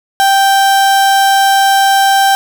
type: tone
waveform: 35% pulse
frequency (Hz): 784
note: G5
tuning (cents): 0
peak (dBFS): -5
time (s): 0.2-2.35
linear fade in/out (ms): 0
effects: none